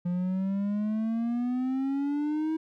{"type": "exponential sweep", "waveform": "triangle", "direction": "up", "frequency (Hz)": [174.61, 320.8], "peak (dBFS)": -24, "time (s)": [0.05, 2.57], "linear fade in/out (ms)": 10, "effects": []}